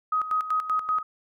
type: tone with tremolo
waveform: sine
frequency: 1259 Hz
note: D#6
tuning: 20 cents sharp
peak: -21 dBFS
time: 0.12-1.03 s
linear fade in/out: 5 ms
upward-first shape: square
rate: 5.2 Hz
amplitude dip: 70%
effects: none